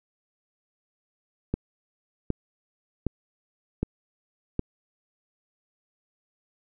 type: click train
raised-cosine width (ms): 3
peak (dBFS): -12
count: 5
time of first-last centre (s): 1.54-4.593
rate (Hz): 1.31
effects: none